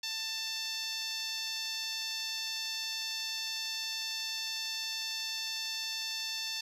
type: tone with band-pass filter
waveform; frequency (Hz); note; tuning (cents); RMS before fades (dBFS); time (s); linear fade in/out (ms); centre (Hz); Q
10% pulse; 889; A5; +18; -37; 0.03-6.61; 5; 5000; 1.4
effects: none